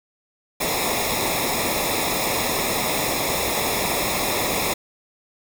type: noise with comb filter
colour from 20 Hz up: pink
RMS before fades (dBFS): -23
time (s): 0.6-4.74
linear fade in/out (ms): 10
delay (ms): 0.66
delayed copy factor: -0.8
effects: none